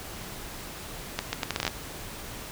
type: accelerating click train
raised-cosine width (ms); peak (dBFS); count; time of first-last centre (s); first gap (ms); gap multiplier
0.2; -9; 10; 1.19-1.678; 140; 0.73
effects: pink hiss -40 dBFS RMS until 2.51 s